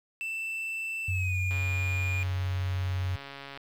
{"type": "tone with pitch glide", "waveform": "triangle", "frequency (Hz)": [2663, 2428], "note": ["E7", "D#7"], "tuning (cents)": [17, -43], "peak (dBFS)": -30, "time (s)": [0.21, 2.23], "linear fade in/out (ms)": 0, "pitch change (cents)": -160, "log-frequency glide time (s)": [1.07, 1.39]}
{"type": "tone", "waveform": "sine", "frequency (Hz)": 92.5, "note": "F#2", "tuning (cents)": 0, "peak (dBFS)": -27, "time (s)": [1.08, 3.16], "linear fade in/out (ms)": 5}
{"type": "click train", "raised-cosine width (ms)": 0.3, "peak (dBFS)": -26, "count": 288, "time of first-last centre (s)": [1.51, 3.575], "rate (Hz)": 139}
{"effects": ["9-bit"]}